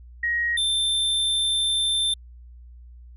sine / square tone pair in turn, 1888 / 3564 Hz, A#6 / A7, +22 / +22 cents, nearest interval major seventh, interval 1100 cents, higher second, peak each -21 dBFS, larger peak neither, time 0.23-0.57 / 0.57-2.14 s, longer second, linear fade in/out 5 ms, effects added 60 Hz sine -42 dBFS peak until 3.16 s + resampled to 32000 Hz

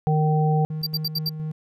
harmonic tone, 154.1 Hz, D#3, 16 cents flat, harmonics 1 / 3 / 5, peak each -18 / -27 / -25 dBFS, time 0.07-0.65 s, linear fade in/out 0 ms
triangle tone with tremolo, 155.56 Hz, D#3, in tune, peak -24 dBFS, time 0.7-1.52 s, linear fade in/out 5 ms, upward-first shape square, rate 4.3 Hz, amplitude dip 40%
square tone bursts, 4691 Hz, D8, 3 cents flat, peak -23 dBFS, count 5, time 0.83-1.294 s, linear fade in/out 5 ms, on 36 ms, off 71 ms
effects none

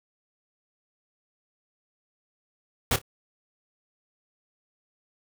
pink noise with echo, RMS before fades -23 dBFS, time 2.91-2.96 s, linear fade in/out 2 ms, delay 28 ms, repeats 2, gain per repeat -14 dB, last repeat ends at 3.016 s, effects none

